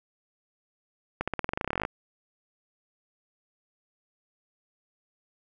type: accelerating click train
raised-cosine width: 0.5 ms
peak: -13 dBFS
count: 19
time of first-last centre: 1.21-1.851 s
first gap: 66 ms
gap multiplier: 0.92
effects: none